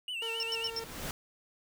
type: tone with vibrato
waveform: triangle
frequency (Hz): 2831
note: F7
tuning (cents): +23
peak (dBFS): -33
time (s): 0.08-0.7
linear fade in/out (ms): 2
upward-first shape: sine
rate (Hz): 7.4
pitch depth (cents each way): 110
type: noise with exponential growth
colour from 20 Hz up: pink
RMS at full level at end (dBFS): -36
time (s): 0.19-1.11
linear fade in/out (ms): 1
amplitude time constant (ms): 200
type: tone with tremolo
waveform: sawtooth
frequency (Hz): 455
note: A#4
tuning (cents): -42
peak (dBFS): -34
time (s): 0.22-0.84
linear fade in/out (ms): 2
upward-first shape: sine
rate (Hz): 3.6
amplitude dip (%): 25
type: tone bursts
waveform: triangle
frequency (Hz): 5370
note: E8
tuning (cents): +31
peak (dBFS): -31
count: 4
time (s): 0.4-0.793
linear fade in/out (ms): 0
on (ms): 30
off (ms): 91
effects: none